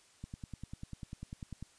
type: click train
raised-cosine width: 5 ms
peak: -30 dBFS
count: 15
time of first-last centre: 0.24-1.626 s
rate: 10.1 Hz
effects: white hiss -64 dBFS RMS until 1.78 s + resampled to 22050 Hz